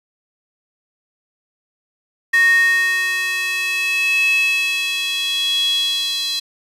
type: tone with high-pass filter sweep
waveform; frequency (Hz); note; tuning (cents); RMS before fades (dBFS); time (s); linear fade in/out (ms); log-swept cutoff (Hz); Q
square; 370; F#4; 0; -18; 2.33-6.4; 10; 1800 to 3800; 9.4
effects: resampled to 32000 Hz

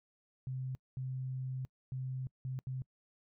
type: tone bursts at uneven times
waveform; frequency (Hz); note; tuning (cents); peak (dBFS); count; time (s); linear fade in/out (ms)
sine; 130; C3; -11; -36; 5; 0.47-0.75 / 0.97-1.65 / 1.92-2.27 / 2.45-2.59 / 2.67-2.82; 0
effects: noise-tail reverb RT60 0.1 s tail -25 dB re dry

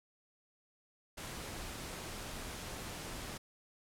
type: noise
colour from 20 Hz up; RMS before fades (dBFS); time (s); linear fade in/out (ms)
pink; -44; 1.17-3.38; 10
effects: low-pass 12000 Hz 12 dB/octave

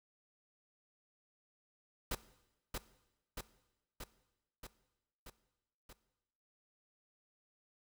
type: noise with echo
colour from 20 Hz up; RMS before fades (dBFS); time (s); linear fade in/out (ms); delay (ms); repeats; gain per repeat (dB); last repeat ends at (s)
pink; -37; 2.11-2.15; 5; 630; 6; -3; 5.93
effects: noise-tail reverb RT60 1.0 s tail -17 dB re dry

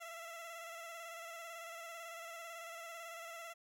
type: tone with vibrato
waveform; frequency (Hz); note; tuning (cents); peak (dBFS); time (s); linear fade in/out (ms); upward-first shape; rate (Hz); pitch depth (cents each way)
15% pulse; 669; E5; +25; -40; 0-3.54; 20; square; 18; 30
effects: none

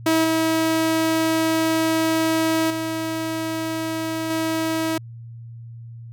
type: tone with level steps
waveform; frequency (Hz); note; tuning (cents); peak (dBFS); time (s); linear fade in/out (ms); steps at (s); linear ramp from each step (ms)
sawtooth; 322; E4; -41; -12 / -14 / -20 / -17; 0.06-4.98; 5; 0.24 / 2.7 / 4.3; 5
effects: added 116 Hz sine -35 dBFS peak until 6.12 s

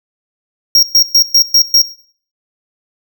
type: tone bursts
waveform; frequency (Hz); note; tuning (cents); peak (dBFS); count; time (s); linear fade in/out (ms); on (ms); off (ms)
square; 5588; F8; 0; -5; 6; 0.75-1.818; 2; 78; 120
effects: noise-tail reverb RT60 0.5 s tail -17 dB re dry

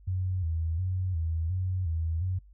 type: tone with vibrato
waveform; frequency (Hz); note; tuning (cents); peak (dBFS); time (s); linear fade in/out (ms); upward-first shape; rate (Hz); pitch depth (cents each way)
sine; 86.8; F2; -10; -27; 0.07-2.39; 10; square; 1.4; 110
effects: noise-tail reverb RT60 0.1 s tail -21 dB re dry + added 50 Hz sine -51 dBFS peak until 2.53 s

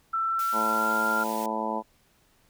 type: tone with pitch glide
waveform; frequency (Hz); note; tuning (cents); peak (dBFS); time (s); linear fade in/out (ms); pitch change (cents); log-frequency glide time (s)
sine; 1334 to 1389.8; E6 to F6; +20 to -9; -24; 0.13-1.24; 10; +71; 0.26-0.98
type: high-pass noise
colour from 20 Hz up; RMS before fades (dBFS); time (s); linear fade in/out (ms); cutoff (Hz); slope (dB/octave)
white; -41; 0.39-1.46; 2; 1400; 12
type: harmonic tone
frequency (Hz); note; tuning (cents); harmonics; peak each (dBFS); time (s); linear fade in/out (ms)
110; A2; 0; 2 / 3 / 4 / 5 / 6 / 7 / 8 / 9; -34 / -38 / -38 / -36 / -36 / -38 / -32 / -33; 0.52-1.83; 50
effects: pink hiss -64 dBFS RMS until 2.49 s

